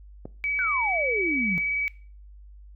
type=click; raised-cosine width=2 ms; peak=-22 dBFS; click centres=0.255 s
type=tone with vibrato; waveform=sine; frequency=2280 Hz; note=C#7; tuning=48 cents sharp; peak=-24 dBFS; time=0.44-1.88 s; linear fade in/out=0 ms; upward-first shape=sine; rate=18 Hz; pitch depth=11 cents each way
type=exponential sweep; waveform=sine; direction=down; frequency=1568 to 166.9 Hz; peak=-26 dBFS; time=0.59-1.58 s; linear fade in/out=0 ms
effects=noise-tail reverb RT60 0.4 s tail -20 dB re dry + added 50 Hz sine -44 dBFS peak until 2.75 s